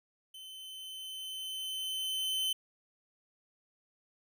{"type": "tone with level ramp", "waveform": "45% pulse", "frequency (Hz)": 3061, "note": "G7", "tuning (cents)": -42, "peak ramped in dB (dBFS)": [-46, -29], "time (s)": [0.34, 2.53], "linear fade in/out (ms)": 5, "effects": []}